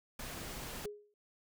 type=noise; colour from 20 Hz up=pink; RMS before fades=-44 dBFS; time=0.19-0.86 s; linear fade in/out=5 ms
type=tone with exponential decay; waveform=sine; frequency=415.3 Hz; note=G#4; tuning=in tune; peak=-36 dBFS; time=0.85-1.14 s; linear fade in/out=2 ms; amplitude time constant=63 ms
effects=none